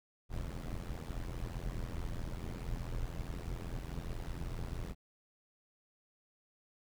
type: noise with amplitude modulation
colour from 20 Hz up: brown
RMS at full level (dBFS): -36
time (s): 0.29-4.95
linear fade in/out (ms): 50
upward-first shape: sine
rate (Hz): 84.7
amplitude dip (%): 90
effects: none